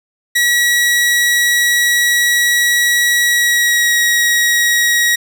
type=tone with pitch glide; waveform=sawtooth; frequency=1924 to 1901.9 Hz; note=B6 to A#6; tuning=-46 to +34 cents; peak=-7 dBFS; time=0.35-5.16 s; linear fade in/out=10 ms; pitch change=-20 cents; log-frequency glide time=3.22-4 s; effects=7-bit